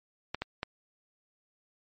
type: clicks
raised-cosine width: 0.3 ms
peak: -16 dBFS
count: 3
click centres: 0.346 / 0.42 / 0.631 s
effects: MP3 32 kbps